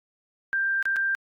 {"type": "tone with dropouts", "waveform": "sine", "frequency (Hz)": 1582, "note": "G6", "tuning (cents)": 15, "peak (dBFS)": -22, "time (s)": [0.53, 1.15], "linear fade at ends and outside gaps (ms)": 0, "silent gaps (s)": [[0.826, 0.855], [0.961, 0.966]], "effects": ["AAC 64 kbps"]}